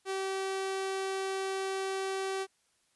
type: tone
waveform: sawtooth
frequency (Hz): 384.8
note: G4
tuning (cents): -32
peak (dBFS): -28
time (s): 0.05-2.47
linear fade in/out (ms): 50
effects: white hiss -72 dBFS RMS until 2.95 s + resampled to 24000 Hz